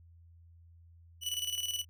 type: tone with tremolo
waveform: sawtooth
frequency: 2960 Hz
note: F#7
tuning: in tune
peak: -28 dBFS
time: 1.21-1.85 s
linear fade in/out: 50 ms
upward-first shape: square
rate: 19 Hz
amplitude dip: 60%
effects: added 84 Hz sine -55 dBFS peak until 1.89 s